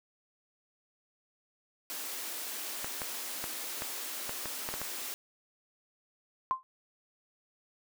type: high-pass noise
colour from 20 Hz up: white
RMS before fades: -39 dBFS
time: 1.9-5.14 s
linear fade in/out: 0 ms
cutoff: 230 Hz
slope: 48 dB/octave
type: clicks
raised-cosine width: 0.5 ms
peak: -21 dBFS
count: 9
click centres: 2.845 / 3.018 / 3.441 / 3.821 / 4.294 / 4.457 / 4.689 / 4.74 / 4.816 s
type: tone with exponential decay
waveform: sine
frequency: 1045 Hz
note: C6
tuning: 2 cents flat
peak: -22 dBFS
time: 6.51-6.63 s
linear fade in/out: 0 ms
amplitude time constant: 25 ms
effects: none